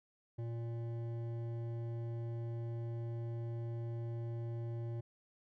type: tone with hard clipping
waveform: sine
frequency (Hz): 116.54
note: A#2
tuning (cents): 0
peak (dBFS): -40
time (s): 0.38-5.01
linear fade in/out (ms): 10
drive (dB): 11
effects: none